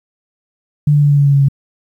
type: tone with pitch steps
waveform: sine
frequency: 147.6 / 146.24 / 144.9 / 143.56 / 142.24 / 140.93 / 139.64 / 138.35 Hz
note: D3 / D3 / D3 / D3 / C#3 / C#3 / C#3 / C#3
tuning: +9 / -7 / -23 / -39 / +45 / +29 / +13 / -3 cents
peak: -7 dBFS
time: 0.87-1.486 s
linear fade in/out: 5 ms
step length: 77 ms
effects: 8-bit